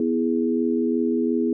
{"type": "chord", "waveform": "sine", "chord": "E major", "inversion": "second", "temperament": "equal", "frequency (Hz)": [246.9, 329.6, 415.3], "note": ["B3", "E4", "G#4"], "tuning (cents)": [0, 0, 0], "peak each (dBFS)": [-22, -24, -25], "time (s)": [0, 1.53], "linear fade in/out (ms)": 2, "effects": []}